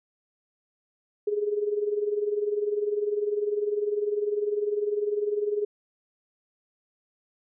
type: tone with tremolo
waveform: sine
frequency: 415.3 Hz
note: G#4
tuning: in tune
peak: -21 dBFS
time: 1.27-5.65 s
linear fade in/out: 5 ms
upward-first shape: sine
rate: 20 Hz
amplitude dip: 70%
effects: none